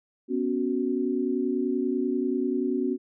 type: chord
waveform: sine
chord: B suspended second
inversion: none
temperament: equal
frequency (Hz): 246.9 / 277.2 / 370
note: B3 / C#4 / F#4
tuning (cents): 0 / 0 / 0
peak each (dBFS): -28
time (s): 0.28-2.98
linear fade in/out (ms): 50
effects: none